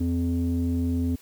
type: tone with low-pass filter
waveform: square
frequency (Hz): 85.2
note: F2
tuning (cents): -42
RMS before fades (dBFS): -25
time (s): 0-1.16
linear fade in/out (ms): 10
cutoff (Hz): 300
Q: 8.5
effects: white hiss -54 dBFS RMS until 1.21 s